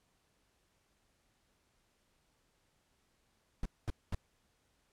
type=noise bursts; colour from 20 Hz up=brown; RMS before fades=-34 dBFS; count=3; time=3.63-4.148 s; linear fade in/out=2 ms; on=26 ms; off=220 ms; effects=pink hiss -75 dBFS RMS until 4.92 s + low-pass 11000 Hz 12 dB/octave